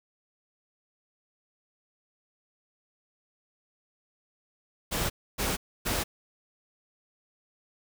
pink noise bursts, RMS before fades -29 dBFS, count 3, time 4.91-6.04 s, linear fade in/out 20 ms, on 190 ms, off 280 ms, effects none

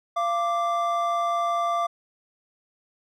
triangle tone pair together, 688 / 1175 Hz, F5 / D6, -26 / +1 cents, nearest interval major sixth, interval 927 cents, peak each -23 dBFS, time 0.16-1.87 s, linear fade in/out 10 ms, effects none

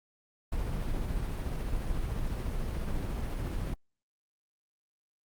brown noise with tremolo, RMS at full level -31 dBFS, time 0.52-3.74 s, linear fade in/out 5 ms, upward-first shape triangle, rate 14 Hz, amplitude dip 25%, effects Opus 32 kbps

